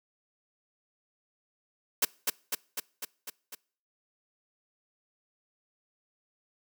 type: noise with echo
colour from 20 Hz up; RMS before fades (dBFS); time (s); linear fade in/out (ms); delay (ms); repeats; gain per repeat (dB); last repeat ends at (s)
white; -24; 2.02-2.05; 5; 250; 6; -3; 3.55
effects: noise-tail reverb RT60 0.5 s tail -25 dB re dry + high-pass 200 Hz 12 dB/octave